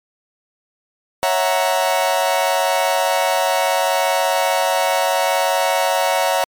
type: chord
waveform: 40% pulse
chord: F# dominant seventh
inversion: second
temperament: equal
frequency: 554.4 / 659.3 / 740 / 932.3 Hz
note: C#5 / E5 / F#5 / A#5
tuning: 0 / 0 / 0 / 0 cents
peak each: -20 dBFS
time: 1.23-6.44 s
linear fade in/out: 0 ms
effects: MP3 96 kbps